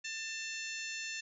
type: harmonic tone with a mistuned harmonic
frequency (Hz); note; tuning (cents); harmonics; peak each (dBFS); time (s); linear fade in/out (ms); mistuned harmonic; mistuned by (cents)
892; A5; +23; 2 / 3 / 4 / 5 / 6 / 7 / 8; -44 / -42 / -49 / -48 / -49 / -49 / -49; 0.04-1.21; 10; 5; -61
effects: none